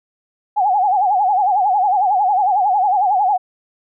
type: tone with vibrato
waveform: sine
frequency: 784 Hz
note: G5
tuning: in tune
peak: -12 dBFS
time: 0.56-3.38 s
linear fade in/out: 20 ms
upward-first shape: sine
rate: 11 Hz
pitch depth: 140 cents each way
effects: none